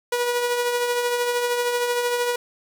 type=tone with tremolo; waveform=sawtooth; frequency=484.8 Hz; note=B4; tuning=32 cents flat; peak=-15 dBFS; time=0.12-2.36 s; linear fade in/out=5 ms; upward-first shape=triangle; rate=13 Hz; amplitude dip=45%; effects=none